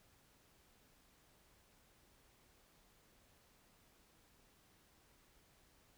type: silence
effects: pink hiss -70 dBFS RMS until 5.97 s